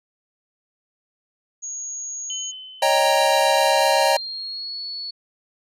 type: tone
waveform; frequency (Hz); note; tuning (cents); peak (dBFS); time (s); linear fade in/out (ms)
sine; 6645; G#8; 0; -28; 1.62-2.52; 20
type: tone with exponential decay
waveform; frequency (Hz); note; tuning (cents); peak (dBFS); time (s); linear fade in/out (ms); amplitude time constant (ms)
sine; 3045; F#7; +49; -27; 2.3-3.87; 1; 340
type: chord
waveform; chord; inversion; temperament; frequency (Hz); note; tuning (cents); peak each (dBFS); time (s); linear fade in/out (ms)
square; Eb dominant seventh; third; equal with one note detuned; 554.4 / 622.3 / 788.5 / 932.3; Db5 / Eb5 / G5 / Bb5; 0 / 0 / +10 / 0; -22; 2.82-4.17; 5
type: tone with pitch glide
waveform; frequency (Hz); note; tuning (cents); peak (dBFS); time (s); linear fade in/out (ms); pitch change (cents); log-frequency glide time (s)
sine; 3950 to 4408; B7 to C#8; 0 to -11; -28; 2.82-5.11; 10; +189; 3.5-4.81
effects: low-pass 12000 Hz 12 dB/octave